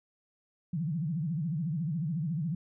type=tone with vibrato; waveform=sine; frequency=160 Hz; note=D#3; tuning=49 cents sharp; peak=-29 dBFS; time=0.73-2.55 s; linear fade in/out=5 ms; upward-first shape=sine; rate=14 Hz; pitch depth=210 cents each way; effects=none